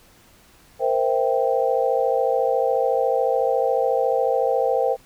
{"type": "chord", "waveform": "sine", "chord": "C dominant seventh", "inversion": "third", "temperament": "equal with one note detuned", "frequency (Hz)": [466.2, 520.2, 659.3, 784], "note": ["Bb4", "C5", "E5", "G5"], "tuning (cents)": [0, -10, 0, 0], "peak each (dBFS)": [-23, -21, -26, -24], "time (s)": [0.79, 4.97], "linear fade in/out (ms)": 50, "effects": ["pink hiss -53 dBFS RMS until 5.05 s"]}